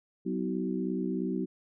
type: harmonic tone with a mistuned harmonic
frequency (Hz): 62.9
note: B1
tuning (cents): +32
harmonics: 3 / 4 / 5 / 6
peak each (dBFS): -33 / -34 / -35 / -36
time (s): 0.25-1.46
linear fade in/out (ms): 20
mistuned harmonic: 5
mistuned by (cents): +34
effects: none